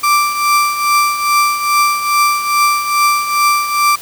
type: tone with tremolo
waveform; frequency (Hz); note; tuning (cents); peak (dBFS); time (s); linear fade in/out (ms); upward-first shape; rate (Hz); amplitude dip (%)
35% pulse; 1174.7; D6; 0; -6; 0.03-3.96; 10; triangle; 2.4; 70
effects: white hiss -32 dBFS RMS until 4.01 s